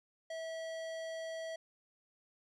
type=tone with low-pass filter; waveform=square; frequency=650 Hz; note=E5; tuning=24 cents flat; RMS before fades=-42 dBFS; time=0.3-1.56 s; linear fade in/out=5 ms; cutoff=7200 Hz; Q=0.58; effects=none